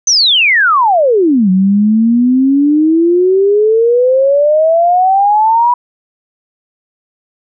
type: exponential two-way sweep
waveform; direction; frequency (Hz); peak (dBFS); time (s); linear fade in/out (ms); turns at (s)
sine; down then up; 6290 to 183.5 to 983; -6; 0.07-5.74; 5; 1.5
effects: none